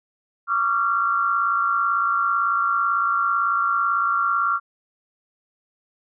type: tone cluster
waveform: sine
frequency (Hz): 1131 / 1189 / 1376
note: C#6 / D6 / F6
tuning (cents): +34 / +21 / -26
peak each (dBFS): -24 / -26 / -20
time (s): 0.47-4.6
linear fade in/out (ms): 50
effects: none